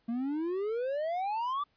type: exponential sweep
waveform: triangle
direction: up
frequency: 226.3 to 1188 Hz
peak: -28 dBFS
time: 0.08-1.64 s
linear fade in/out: 10 ms
effects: pink hiss -72 dBFS RMS until 1.76 s + resampled to 11025 Hz